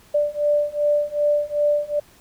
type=beating tone pair; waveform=sine; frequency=587.3 / 589.9 Hz; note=D5 / D5; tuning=0 / +8 cents; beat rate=2.6 Hz; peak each=-21 / -20 dBFS; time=0.14-2 s; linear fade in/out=10 ms; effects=pink hiss -52 dBFS RMS until 2.2 s